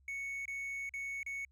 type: tone with dropouts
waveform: triangle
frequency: 2217 Hz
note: C#7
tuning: in tune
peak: -36 dBFS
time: 0.08-1.45 s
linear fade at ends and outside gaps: 2 ms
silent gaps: 0.455-0.479 / 0.893-0.938 / 1.231-1.263 s
effects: added 67 Hz sine -64 dBFS peak until 1.51 s